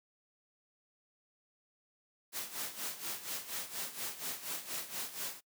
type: noise with tremolo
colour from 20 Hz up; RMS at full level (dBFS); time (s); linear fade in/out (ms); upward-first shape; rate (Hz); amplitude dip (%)
white; -38; 2.32-5.41; 50; sine; 4.2; 75
effects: noise-tail reverb RT60 0.1 s tail -22 dB re dry + high-pass 150 Hz 12 dB/octave